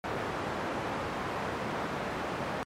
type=low-pass noise; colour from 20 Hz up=white; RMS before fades=-34 dBFS; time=0.04-2.63 s; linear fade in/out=0 ms; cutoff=1100 Hz; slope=12 dB/octave; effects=high-pass 80 Hz 12 dB/octave + MP3 64 kbps